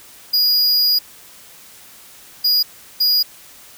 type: tone bursts at uneven times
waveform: square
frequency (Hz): 4887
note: D#8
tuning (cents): -32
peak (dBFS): -13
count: 3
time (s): 0.33-0.99 / 2.44-2.63 / 3-3.23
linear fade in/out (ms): 10
effects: white hiss -43 dBFS RMS until 3.77 s